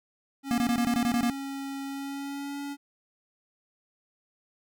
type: tone with pitch glide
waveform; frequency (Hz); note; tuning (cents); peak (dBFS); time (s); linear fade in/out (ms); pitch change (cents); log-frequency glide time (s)
square; 274.6 to 283.1; C#4 to C#4; -16 to +37; -34; 0.43-2.77; 50; +53; 1.84-2.6
type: tone bursts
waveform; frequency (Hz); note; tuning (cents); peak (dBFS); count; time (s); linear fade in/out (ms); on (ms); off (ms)
square; 238.1; A#3; +37; -24; 9; 0.51-1.299; 0; 69; 21
effects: none